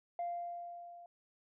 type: tone with level ramp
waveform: sine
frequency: 695 Hz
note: F5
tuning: 9 cents flat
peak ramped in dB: -33 to -51 dBFS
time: 0.19-1.06 s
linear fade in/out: 2 ms
effects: tanh soft clip ceiling -32 dBFS